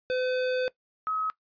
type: tone pair in turn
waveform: square / sine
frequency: 508 / 1277 Hz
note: B4 / D#6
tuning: +49 / +45 cents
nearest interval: octave + major third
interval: 1596 cents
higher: second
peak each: -26 dBFS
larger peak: neither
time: 0.1-0.68 / 1.07-1.3 s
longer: first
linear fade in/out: 0 ms
effects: noise-tail reverb RT60 0.1 s tail -19 dB re dry + resampled to 11025 Hz